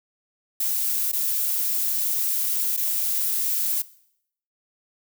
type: noise with dropouts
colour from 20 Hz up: violet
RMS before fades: -24 dBFS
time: 0.6-3.82 s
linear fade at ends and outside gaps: 5 ms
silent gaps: 1.117-1.13 / 2.766-2.774 s
effects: noise-tail reverb RT60 0.7 s tail -19 dB re dry